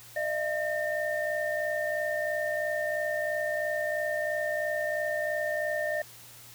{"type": "tone cluster", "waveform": "sine", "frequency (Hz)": [609, 672, 1815], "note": ["D#5", "E5", "A#6"], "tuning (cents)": [-37, 33, -47], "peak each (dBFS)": [-30, -35, -32], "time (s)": [0.16, 6.02], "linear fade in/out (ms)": 5, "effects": ["added 118 Hz sine -58 dBFS peak until 6.54 s", "white hiss -50 dBFS RMS until 6.54 s"]}